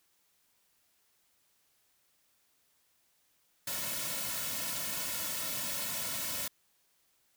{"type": "noise with comb filter", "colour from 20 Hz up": "white", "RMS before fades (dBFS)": -36, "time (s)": [3.67, 6.48], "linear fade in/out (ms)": 5, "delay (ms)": 2.5, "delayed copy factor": -0.9, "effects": ["white hiss -72 dBFS RMS until 7.36 s"]}